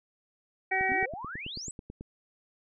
harmonic tone, 379.9 Hz, F#4, 46 cents sharp, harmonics 1 / 2 / 4 / 5 / 6, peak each -36 / -30 / -39 / -29 / -31 dBFS, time 0.71-1.06 s, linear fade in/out 10 ms
click train, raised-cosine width 3 ms, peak -28 dBFS, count 12, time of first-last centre 0.81-2.01 s, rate 9.17 Hz
sine exponential sweep, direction up, 233.1 to 8290 Hz, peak -37 dBFS, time 0.89-1.71 s, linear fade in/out 2 ms
effects none

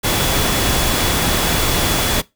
sine tone in noise, 3399 Hz, G#7, 39 cents sharp, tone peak -27 dBFS, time 0.03-2.22 s, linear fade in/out 20 ms, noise pink, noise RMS -17 dBFS, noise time 0.03-2.22 s, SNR -13 dB, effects noise-tail reverb RT60 0.2 s tail -20 dB re dry

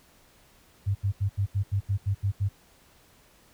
sine tone bursts, 99.1 Hz, G2, 19 cents sharp, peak -22 dBFS, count 10, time 0.86-2.491 s, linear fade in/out 20 ms, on 92 ms, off 79 ms, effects pink hiss -59 dBFS RMS until 3.53 s

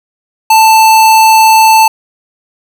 square tone, 883 Hz, A5, 6 cents sharp, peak -3 dBFS, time 0.5-1.88 s, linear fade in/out 5 ms, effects none

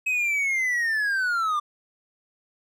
triangle linear sweep, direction down, 2558 to 1174.7 Hz, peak -20 dBFS, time 0.06-1.6 s, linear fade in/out 10 ms, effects none

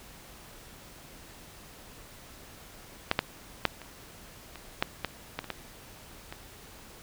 clicks, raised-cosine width 0.3 ms, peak -7 / -7 / -6 / -27 / -26 / -8 / -13 / -15 / -26 / -16 / -23 dBFS, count 11, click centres 3.114 / 3.191 / 3.653 / 3.817 / 4.557 / 4.825 / 5.047 / 5.39 / 5.443 / 5.503 / 6.325 s, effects pink hiss -50 dBFS RMS until 7.02 s

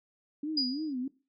sine tone with vibrato, 280.3 Hz, C#4, 19 cents sharp, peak -31 dBFS, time 0.43-1.08 s, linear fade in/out 5 ms, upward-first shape sine, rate 3.1 Hz, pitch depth 210 cents each way
sine tone with exponential decay, 4900 Hz, D#8, 27 cents flat, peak -24 dBFS, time 0.57-0.93 s, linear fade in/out 5 ms, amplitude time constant 78 ms
effects noise-tail reverb RT60 0.3 s tail -18 dB re dry

